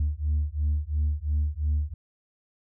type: beating tone pair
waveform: sine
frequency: 73.42 / 76.32 Hz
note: D2 / D#2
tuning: 0 / -33 cents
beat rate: 2.9 Hz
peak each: -25 dBFS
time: 0-1.94 s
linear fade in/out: 5 ms
effects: tanh soft clip ceiling -19 dBFS